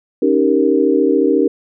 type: chord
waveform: sine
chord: Eb dominant seventh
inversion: third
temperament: equal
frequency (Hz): 277.2 / 311.1 / 392 / 466.2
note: Db4 / Eb4 / G4 / Bb4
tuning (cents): 0 / 0 / 0 / 0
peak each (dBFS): -16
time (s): 0.22-1.48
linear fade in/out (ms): 5
effects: none